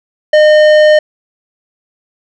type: tone with tanh clipping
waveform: sine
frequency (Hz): 610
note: D#5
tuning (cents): -34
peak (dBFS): -5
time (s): 0.33-0.99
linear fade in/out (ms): 5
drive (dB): 13
effects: none